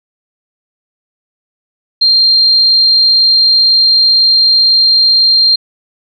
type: tone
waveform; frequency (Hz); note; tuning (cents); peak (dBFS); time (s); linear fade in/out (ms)
sine; 4186; C8; 0; -5; 2.01-5.56; 10
effects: none